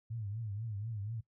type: tone with vibrato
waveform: sine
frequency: 107.4 Hz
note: A2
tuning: 41 cents flat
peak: -37 dBFS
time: 0.1-1.21 s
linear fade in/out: 10 ms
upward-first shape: triangle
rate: 4.1 Hz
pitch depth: 170 cents each way
effects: noise-tail reverb RT60 0.1 s tail -18 dB re dry